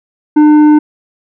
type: tone with tanh clipping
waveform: sine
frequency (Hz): 301.3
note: D4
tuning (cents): +44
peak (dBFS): -4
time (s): 0.36-0.79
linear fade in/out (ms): 10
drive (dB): 8
effects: none